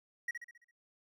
triangle tone with echo, 1904 Hz, A#6, 36 cents sharp, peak -31 dBFS, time 0.28-0.31 s, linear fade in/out 5 ms, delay 67 ms, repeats 6, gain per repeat -6 dB, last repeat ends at 0.712 s, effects none

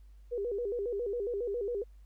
sine tone with vibrato, 440 Hz, A4, in tune, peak -31 dBFS, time 0.31-1.84 s, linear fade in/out 20 ms, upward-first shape square, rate 7.3 Hz, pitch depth 160 cents each way, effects added 50 Hz sine -51 dBFS peak until 2.05 s + pink hiss -75 dBFS RMS until 2.05 s

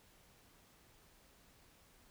silence, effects pink hiss -66 dBFS RMS until 2.1 s

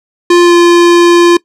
square tone with pitch glide, 349.2 to 345.8 Hz, F4 to F4, 0 to -17 cents, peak -3 dBFS, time 0.3-1.37 s, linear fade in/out 5 ms, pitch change -17 cents, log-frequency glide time 0.43-0.54 s, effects noise-tail reverb RT60 0.1 s tail -21 dB re dry + low-pass 7000 Hz 12 dB/octave

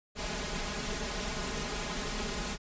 pink noise with comb filter, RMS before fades -35 dBFS, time 0.15-2.58 s, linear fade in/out 50 ms, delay 4.8 ms, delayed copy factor +0.8, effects resampled to 16000 Hz

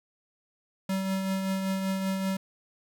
square tone with tremolo, 191.6 Hz, G3, 39 cents flat, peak -26 dBFS, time 0.89-2.37 s, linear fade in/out 5 ms, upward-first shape triangle, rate 5.2 Hz, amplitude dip 40%, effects 10-bit

